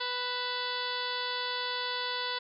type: harmonic tone with a mistuned harmonic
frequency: 494.5 Hz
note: B4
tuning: 2 cents sharp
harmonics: 1 / 2 / 3 / 4 / 5 / 6 / 7 / 8 / 9 / 10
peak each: -41 / -37 / -39 / -41 / -46 / -45 / -38 / -41 / -40 / -48 dBFS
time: 0-2.39 s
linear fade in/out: 10 ms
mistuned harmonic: 5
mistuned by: +110 cents
effects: none